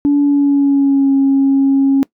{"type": "tone with pitch glide", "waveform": "sine", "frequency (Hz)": [287, 273.1], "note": ["D4", "C#4"], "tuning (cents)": [-40, -26], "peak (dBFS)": -7, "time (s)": [0.05, 2.03], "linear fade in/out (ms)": 0, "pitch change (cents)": -86, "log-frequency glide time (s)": [0.2, 1.13], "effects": ["noise-tail reverb RT60 0.1 s tail -22 dB re dry", "tanh soft clip ceiling -5 dBFS"]}